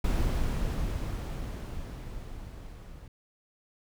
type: noise with level ramp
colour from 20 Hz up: brown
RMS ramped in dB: -26 to -46 dBFS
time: 0.04-3.08 s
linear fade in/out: 5 ms
effects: none